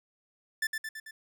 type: tone with echo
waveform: 45% pulse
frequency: 1760 Hz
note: A6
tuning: in tune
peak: -27 dBFS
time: 0.62-0.67 s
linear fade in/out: 5 ms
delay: 110 ms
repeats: 4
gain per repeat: -4 dB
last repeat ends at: 1.11 s
effects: none

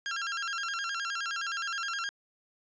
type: tone with vibrato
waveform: sawtooth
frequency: 1486 Hz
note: F#6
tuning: 7 cents sharp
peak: -28 dBFS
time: 0.06-2.09 s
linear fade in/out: 0 ms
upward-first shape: square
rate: 9.6 Hz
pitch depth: 150 cents each way
effects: resampled to 16000 Hz

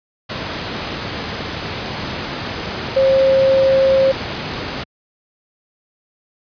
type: tone in noise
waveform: sine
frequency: 535 Hz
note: C5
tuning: 38 cents sharp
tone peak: -10 dBFS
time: 2.96-4.12 s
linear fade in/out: 10 ms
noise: pink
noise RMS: -24 dBFS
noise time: 0.29-4.84 s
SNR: +11 dB
effects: high-pass 80 Hz 12 dB/octave + resampled to 11025 Hz

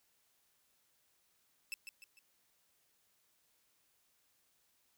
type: tone with echo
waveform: sawtooth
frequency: 2637 Hz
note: E7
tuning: in tune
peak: -35 dBFS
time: 1.72-1.74 s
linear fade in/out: 0 ms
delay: 150 ms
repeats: 3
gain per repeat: -7 dB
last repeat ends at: 2.19 s
effects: white hiss -75 dBFS RMS until 4.97 s

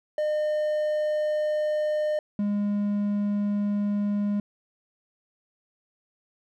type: tone pair in turn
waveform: triangle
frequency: 607 / 204.9 Hz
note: D#5 / G#3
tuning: -43 / -23 cents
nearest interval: octave + perfect fifth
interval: 1880 cents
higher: first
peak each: -21 dBFS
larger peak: neither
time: 0.18-2.19 / 2.39-4.4 s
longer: neither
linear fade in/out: 2 ms
effects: none

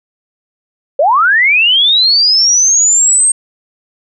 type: linear sweep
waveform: sine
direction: up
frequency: 523.3 to 8500 Hz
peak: -6 dBFS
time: 0.99-3.32 s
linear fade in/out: 5 ms
effects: none

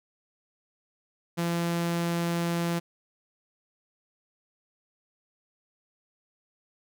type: tone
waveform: sawtooth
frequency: 170.4 Hz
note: F3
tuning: 42 cents flat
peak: -22 dBFS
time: 1.37-2.8 s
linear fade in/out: 20 ms
effects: none

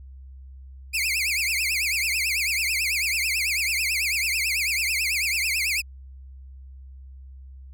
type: tone with vibrato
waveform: sawtooth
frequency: 2363 Hz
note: D7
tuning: 10 cents sharp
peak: -19 dBFS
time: 0.93-5.82 s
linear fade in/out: 20 ms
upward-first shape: triangle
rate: 9.1 Hz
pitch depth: 260 cents each way
effects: added 66 Hz sine -40 dBFS peak until 7.73 s

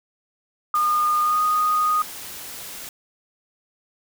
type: tone with pitch glide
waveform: sine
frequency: 1219 to 1238.9 Hz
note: D#6 to D#6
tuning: -36 to -8 cents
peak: -17 dBFS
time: 0.74-2.02 s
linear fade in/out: 2 ms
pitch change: +28 cents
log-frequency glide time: 1.2-1.39 s
type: noise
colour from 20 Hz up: white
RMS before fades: -36 dBFS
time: 0.75-2.89 s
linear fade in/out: 2 ms
effects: none

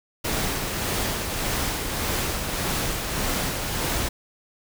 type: noise with tremolo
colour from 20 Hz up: pink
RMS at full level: -25 dBFS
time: 0.24-4.09 s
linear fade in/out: 10 ms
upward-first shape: sine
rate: 1.7 Hz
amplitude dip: 35%
effects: none

